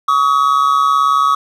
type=tone pair together; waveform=triangle; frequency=1130 / 1268.4 Hz; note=C#6 / D#6; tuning=+33 / +33 cents; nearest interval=major second; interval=200 cents; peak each=-11 dBFS; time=0.08-1.35 s; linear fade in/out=5 ms; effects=none